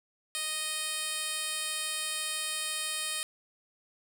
10% pulse tone with band-pass filter, 622 Hz, D#5, 1 cent flat, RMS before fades -34 dBFS, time 0.35-3.23 s, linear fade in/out 0 ms, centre 8500 Hz, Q 0.91, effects 9-bit

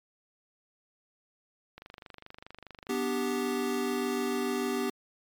click train, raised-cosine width 0.3 ms, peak -29 dBFS, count 30, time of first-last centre 1.78-2.949 s, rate 24.8 Hz
square chord, G major, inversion first, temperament equal, 246.9 / 293.7 / 392 Hz, B3 / D4 / G4, 0 / 0 / 0 cents, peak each -33 / -37 / -32 dBFS, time 2.89-4.9 s, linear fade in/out 5 ms
effects MP3 96 kbps

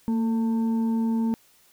sine tone with frequency modulation, 227.5 Hz, A#3, 42 cents flat, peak -21 dBFS, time 0.08-1.34 s, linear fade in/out 0 ms, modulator 671 Hz, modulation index 0.28, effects white hiss -59 dBFS RMS until 1.72 s

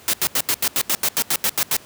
white noise bursts, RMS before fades -19 dBFS, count 13, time 0.08-1.766 s, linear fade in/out 0 ms, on 54 ms, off 82 ms, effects pink hiss -45 dBFS RMS until 1.85 s + high-pass 100 Hz 12 dB/octave

